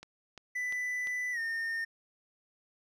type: click train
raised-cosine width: 0.2 ms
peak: -29 dBFS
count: 4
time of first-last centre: 0.03-1.072 s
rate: 2.88 Hz
type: tone with pitch glide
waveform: triangle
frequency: 1990 to 1824.8 Hz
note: B6 to A#6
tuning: +13 to -37 cents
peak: -30 dBFS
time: 0.55-1.85 s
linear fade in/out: 10 ms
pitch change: -150 cents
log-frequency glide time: 1.32-1.39 s
effects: none